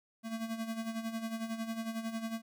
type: tone with tremolo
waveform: square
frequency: 225.4 Hz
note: A3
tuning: 42 cents sharp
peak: -34 dBFS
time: 0.23-2.42 s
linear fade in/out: 50 ms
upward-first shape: sine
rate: 11 Hz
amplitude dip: 65%
effects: none